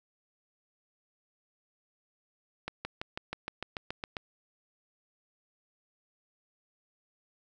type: accelerating click train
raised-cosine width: 0.3 ms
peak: -19 dBFS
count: 11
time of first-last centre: 2.68-4.168 s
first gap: 170 ms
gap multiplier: 0.97
effects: none